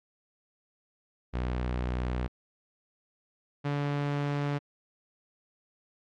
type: tone pair in turn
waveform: sawtooth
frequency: 61.74 / 143.9 Hz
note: B1 / D3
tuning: 0 / -35 cents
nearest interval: octave + minor third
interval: 1465 cents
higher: second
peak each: -25 / -24 dBFS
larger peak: second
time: 1.33-2.28 / 3.64-4.59 s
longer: neither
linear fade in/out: 20 ms
effects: low-pass 3000 Hz 12 dB/octave + AAC 64 kbps